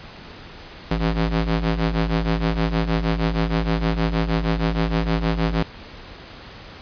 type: ring-modulated tone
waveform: sawtooth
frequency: 110 Hz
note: A2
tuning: in tune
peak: -12 dBFS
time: 0.91-5.63 s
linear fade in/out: 5 ms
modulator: 58.2 Hz
effects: pink hiss -40 dBFS RMS until 6.81 s + resampled to 11025 Hz